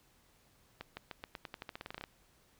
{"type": "accelerating click train", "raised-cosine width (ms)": 0.3, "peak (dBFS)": -26, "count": 17, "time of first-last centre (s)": [0.81, 2.039], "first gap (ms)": 160, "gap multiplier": 0.89, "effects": ["pink hiss -68 dBFS RMS until 2.59 s"]}